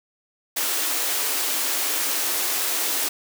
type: high-pass noise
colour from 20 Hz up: white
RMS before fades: -24 dBFS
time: 0.56-3.09 s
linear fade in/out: 10 ms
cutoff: 260 Hz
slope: 96 dB/octave
effects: none